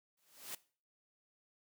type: noise with exponential growth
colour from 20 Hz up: white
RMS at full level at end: -41 dBFS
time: 0.17-0.55 s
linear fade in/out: 5 ms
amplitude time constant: 81 ms
effects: noise-tail reverb RT60 0.4 s tail -19 dB re dry + high-pass 150 Hz 12 dB/octave